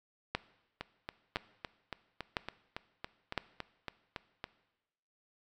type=two click trains; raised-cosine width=0.3 ms; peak=-22 / -15 dBFS; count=14 / 4; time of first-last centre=0.81-4.441 / 0.35-3.377 s; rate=3.58 / 0.991 Hz; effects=noise-tail reverb RT60 1.0 s tail -18 dB re dry